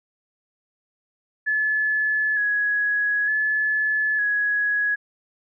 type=tone with vibrato; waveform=sine; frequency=1697 Hz; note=G#6; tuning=37 cents sharp; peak=-19 dBFS; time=1.46-4.96 s; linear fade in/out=20 ms; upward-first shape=square; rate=0.55 Hz; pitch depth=25 cents each way; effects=none